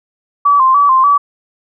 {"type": "tone with vibrato", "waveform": "sine", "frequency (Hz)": 1096, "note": "C#6", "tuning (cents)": -20, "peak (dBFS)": -6, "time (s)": [0.45, 1.18], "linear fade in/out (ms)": 10, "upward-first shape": "square", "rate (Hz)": 3.4, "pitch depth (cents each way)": 78, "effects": []}